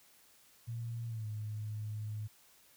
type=tone with pitch glide; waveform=sine; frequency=116.54 to 106.87 Hz; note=A#2 to A2; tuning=0 to -50 cents; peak=-37 dBFS; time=0.67-2.28 s; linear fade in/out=20 ms; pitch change=-150 cents; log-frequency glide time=1.07-1.27 s; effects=white hiss -64 dBFS RMS until 2.76 s